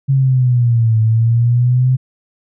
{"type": "exponential two-way sweep", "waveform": "sine", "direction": "down then up", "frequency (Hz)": [137.6, 110, 130], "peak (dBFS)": -9, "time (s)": [0.08, 1.97], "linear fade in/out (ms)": 20, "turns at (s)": 1, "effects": []}